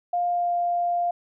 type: tone with pitch glide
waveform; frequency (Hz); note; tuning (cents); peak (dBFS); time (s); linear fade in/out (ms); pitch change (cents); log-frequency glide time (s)
sine; 704 to 698.7; F5 to F5; +14 to +1; -21; 0.13-1.11; 5; -13; 0.28-0.53
effects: none